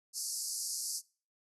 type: band-pass noise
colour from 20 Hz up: pink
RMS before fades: -38 dBFS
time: 0.13-1.02 s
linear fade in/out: 50 ms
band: 4600 to 12000 Hz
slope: 96 dB/octave
effects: noise-tail reverb RT60 0.4 s tail -24 dB re dry